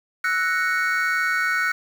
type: chord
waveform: triangle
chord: F# dominant seventh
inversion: third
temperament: equal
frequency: 1318.5 / 1480 / 1864.7 / 2217 Hz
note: E6 / F#6 / A#6 / C#7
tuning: 0 / 0 / 0 / 0 cents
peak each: -26 / -20 / -26 / -26 dBFS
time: 0.24-1.72 s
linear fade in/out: 5 ms
effects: 7-bit